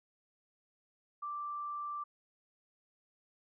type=tone; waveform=sine; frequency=1174.7 Hz; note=D6; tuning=in tune; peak=-37 dBFS; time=1.22-2.04 s; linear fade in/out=10 ms; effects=none